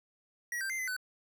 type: tone with pitch steps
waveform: square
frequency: 1914 / 1572 / 2086 / 2032 / 1504 Hz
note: A#6 / G6 / C7 / B6 / F#6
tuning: +45 / +4 / -6 / +49 / +28 cents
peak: -34 dBFS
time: 0.52-0.965 s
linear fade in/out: 2 ms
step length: 89 ms
effects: none